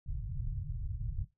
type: low-pass noise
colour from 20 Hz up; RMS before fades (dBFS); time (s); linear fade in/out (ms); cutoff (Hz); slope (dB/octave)
pink; -37; 0.06-1.25; 10; 150; 96
effects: noise-tail reverb RT60 0.2 s tail -17 dB re dry